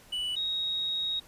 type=tone pair in turn; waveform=triangle / sine; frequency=2960 / 3772 Hz; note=F#7 / A#7; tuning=0 / +20 cents; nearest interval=major third; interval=420 cents; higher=second; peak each=-28 / -28 dBFS; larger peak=neither; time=0.12-0.36 / 0.36-1.2 s; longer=second; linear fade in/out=10 ms; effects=pink hiss -55 dBFS RMS until 1.27 s + resampled to 32000 Hz